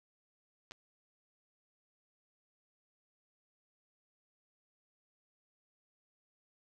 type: clicks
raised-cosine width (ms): 0.2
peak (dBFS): -29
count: 2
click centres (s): 0.711 / 0.719
effects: none